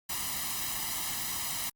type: noise with comb filter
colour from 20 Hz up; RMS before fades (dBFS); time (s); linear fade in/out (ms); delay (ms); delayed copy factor
white; -34; 0.09-1.7; 10; 1; +0.7
effects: Opus 48 kbps